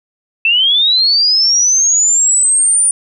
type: linear sweep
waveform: sine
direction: up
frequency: 2628 to 9397 Hz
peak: -8 dBFS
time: 0.45-2.91 s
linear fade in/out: 2 ms
effects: none